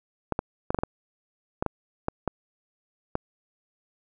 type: clicks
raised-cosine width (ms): 1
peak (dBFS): -11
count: 11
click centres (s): 0.323 / 0.391 / 0.705 / 0.746 / 0.788 / 0.835 / 1.625 / 1.663 / 2.084 / 2.277 / 3.154
effects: none